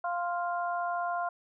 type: harmonic tone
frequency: 349.2 Hz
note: F4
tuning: in tune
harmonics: 2 / 3 / 4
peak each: -31 / -35 / -37 dBFS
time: 0.04-1.29 s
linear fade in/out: 5 ms
effects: none